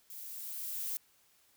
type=noise with level ramp; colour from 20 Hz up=violet; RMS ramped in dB=-47 to -36 dBFS; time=0.1-0.97 s; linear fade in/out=2 ms; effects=white hiss -68 dBFS RMS until 1.56 s